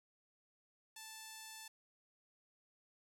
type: tone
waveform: 5% pulse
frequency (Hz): 880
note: A5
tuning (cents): 0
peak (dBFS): -38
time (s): 0.96-1.68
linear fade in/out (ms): 5
effects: none